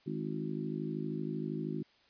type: harmonic tone with a mistuned harmonic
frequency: 52.8 Hz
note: G#1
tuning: 29 cents sharp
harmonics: 3 / 4 / 5 / 6 / 7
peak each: -39 / -40 / -41 / -42 / -42 dBFS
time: 0.06-1.83 s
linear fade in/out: 10 ms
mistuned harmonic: 7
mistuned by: -20 cents
effects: white hiss -66 dBFS RMS until 2.09 s + resampled to 11025 Hz